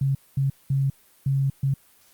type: tone bursts at uneven times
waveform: sine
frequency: 136.6 Hz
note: C#3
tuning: 25 cents flat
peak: -19 dBFS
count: 5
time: 0.01-0.15 / 0.37-0.5 / 0.7-0.9 / 1.26-1.5 / 1.63-1.74 s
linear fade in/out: 5 ms
effects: white hiss -57 dBFS RMS until 2.13 s + Opus 32 kbps